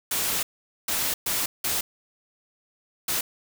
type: noise bursts at uneven times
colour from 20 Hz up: white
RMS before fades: -26 dBFS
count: 5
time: 0.11-0.43 / 0.88-1.14 / 1.26-1.46 / 1.64-1.81 / 3.08-3.21 s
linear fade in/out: 5 ms
effects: none